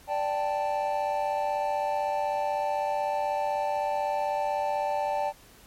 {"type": "chord", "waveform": "triangle", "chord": "D suspended fourth", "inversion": "none", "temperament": "equal", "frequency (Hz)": [587.3, 784, 880], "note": ["D5", "G5", "A5"], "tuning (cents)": [0, 0, 0], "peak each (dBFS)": -28, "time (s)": [0.07, 5.33], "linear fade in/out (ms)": 50, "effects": ["pink hiss -54 dBFS RMS until 5.66 s", "MP3 64 kbps"]}